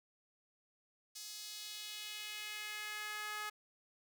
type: tone with high-pass filter sweep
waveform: sawtooth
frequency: 422.3 Hz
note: G#4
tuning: 29 cents sharp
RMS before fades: -45 dBFS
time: 1.15-3.5 s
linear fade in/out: 10 ms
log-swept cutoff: 5200 to 1300 Hz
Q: 1.7
effects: none